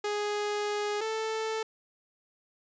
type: tone pair in turn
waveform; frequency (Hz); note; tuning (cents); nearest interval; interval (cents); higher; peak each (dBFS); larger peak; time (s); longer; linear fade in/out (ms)
sawtooth; 415.3 / 441.2; G#4 / A4; 0 / +5; minor second; 105; second; -25 / -26; first; 0.04-1.01 / 1.01-1.63; first; 5
effects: resampled to 16000 Hz